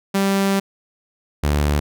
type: tone pair in turn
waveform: sawtooth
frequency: 196 / 73.42 Hz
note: G3 / D2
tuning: 0 / 0 cents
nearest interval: octave + perfect fourth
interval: 1700 cents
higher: first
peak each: -12 dBFS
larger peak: neither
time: 0.14-0.6 / 1.43-1.8 s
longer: first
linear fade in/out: 10 ms
effects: none

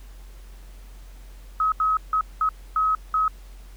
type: tone bursts at uneven times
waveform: sine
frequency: 1276 Hz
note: D#6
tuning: 43 cents sharp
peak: -18 dBFS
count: 6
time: 1.6-1.72 / 1.8-1.97 / 2.13-2.21 / 2.41-2.49 / 2.76-2.95 / 3.14-3.28 s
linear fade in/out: 2 ms
effects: added 45 Hz sine -40 dBFS peak until 3.76 s + pink hiss -54 dBFS RMS until 3.76 s

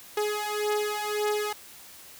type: beating tone pair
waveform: sawtooth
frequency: 418.8 / 420.6 Hz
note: G#4 / G#4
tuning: +15 / +22 cents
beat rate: 1.8 Hz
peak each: -25 / -26 dBFS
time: 0.17-1.53 s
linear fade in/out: 5 ms
effects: white hiss -48 dBFS RMS until 2.19 s

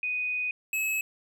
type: tone pair in turn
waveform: sine / square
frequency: 2489 / 2580 Hz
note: D#7 / E7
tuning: 0 / -38 cents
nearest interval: minor second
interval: 62 cents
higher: second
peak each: -27 dBFS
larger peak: neither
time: 0.03-0.51 / 0.73-1.01 s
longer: first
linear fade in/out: 2 ms
effects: none

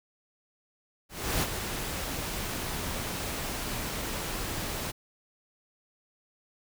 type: noise with ADSR envelope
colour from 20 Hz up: pink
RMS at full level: -27 dBFS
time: 1.09-4.92 s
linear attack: 330 ms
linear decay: 38 ms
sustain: -7 dB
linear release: 18 ms
effects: none

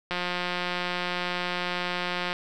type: click train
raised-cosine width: 0.3 ms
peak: -13 dBFS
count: 396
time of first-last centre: 0.11-2.329 s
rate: 178 Hz
effects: none

